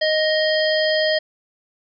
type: harmonic tone with a mistuned harmonic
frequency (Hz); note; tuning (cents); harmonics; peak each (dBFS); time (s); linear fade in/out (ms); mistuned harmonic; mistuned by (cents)
622.3; D#5; 0; 1 / 3 / 5 / 7 / 8; -18 / -23 / -26 / -28 / -27; 0.01-1.19; 10; 5; +46
effects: none